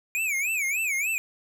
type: tone with vibrato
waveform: square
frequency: 2382 Hz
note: D7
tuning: 24 cents sharp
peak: -25 dBFS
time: 0.15-1.18 s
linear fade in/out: 0 ms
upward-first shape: sine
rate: 3.4 Hz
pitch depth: 200 cents each way
effects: none